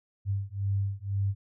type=beating tone pair; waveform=sine; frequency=98 / 100 Hz; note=G2 / G2; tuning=0 / +35 cents; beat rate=2 Hz; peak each=-30 dBFS; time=0.25-1.35 s; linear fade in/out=50 ms; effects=none

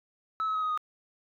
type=tone with pitch steps; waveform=sine; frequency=1301 / 1285.3 / 1269.8 / 1254.5 / 1239.4 Hz; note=E6 / E6 / D#6 / D#6 / D#6; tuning=-23 / -44 / +35 / +14 / -7 cents; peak=-25 dBFS; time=0.4-0.775 s; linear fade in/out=0 ms; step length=75 ms; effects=tanh soft clip ceiling -25 dBFS

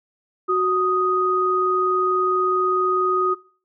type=tone pair together; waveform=sine; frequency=370.4 / 1245.9 Hz; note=F#4 / D#6; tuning=+2 / +2 cents; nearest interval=octave + major sixth; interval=2100 cents; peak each=-20 / -19 dBFS; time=0.48-3.35 s; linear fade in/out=20 ms; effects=noise-tail reverb RT60 0.4 s tail -21 dB re dry

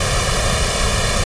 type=noise with comb filter; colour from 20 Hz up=pink; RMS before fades=-17 dBFS; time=0-1.24 s; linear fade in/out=5 ms; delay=1.7 ms; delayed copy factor=+0.85; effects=resampled to 22050 Hz

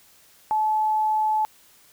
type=tone; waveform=sine; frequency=863 Hz; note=A5; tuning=34 cents flat; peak=-19 dBFS; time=0.51-1.45 s; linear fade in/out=0 ms; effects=white hiss -55 dBFS RMS until 1.92 s

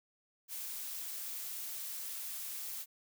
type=noise; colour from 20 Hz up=blue; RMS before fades=-42 dBFS; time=0.48-2.86 s; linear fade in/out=50 ms; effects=none

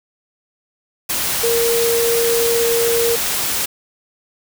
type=tone in noise; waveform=sine; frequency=466.2 Hz; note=A#4; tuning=in tune; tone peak=-15 dBFS; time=1.43-3.16 s; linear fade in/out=10 ms; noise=white; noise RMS=-20 dBFS; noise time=1.09-3.66 s; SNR=+2 dB; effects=none

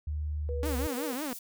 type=tone with pitch glide; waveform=sine; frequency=75.3 to 71.2 Hz; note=D2 to C#2; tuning=+44 to +47 cents; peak=-30 dBFS; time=0.07-0.87 s; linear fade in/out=5 ms; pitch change=-97 cents; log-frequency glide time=0.45-0.72 s
type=tone; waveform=sine; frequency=484.1 Hz; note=B4; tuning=35 cents flat; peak=-35 dBFS; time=0.49-1.13 s; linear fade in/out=0 ms
type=tone with vibrato; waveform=sawtooth; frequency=276.3 Hz; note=C#4; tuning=6 cents flat; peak=-29 dBFS; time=0.63-1.33 s; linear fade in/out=0 ms; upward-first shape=triangle; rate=5.4 Hz; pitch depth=260 cents each way
type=high-pass noise; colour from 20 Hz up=white; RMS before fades=-43 dBFS; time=0.65-1.39 s; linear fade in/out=5 ms; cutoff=6000 Hz; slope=12 dB/octave
effects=none

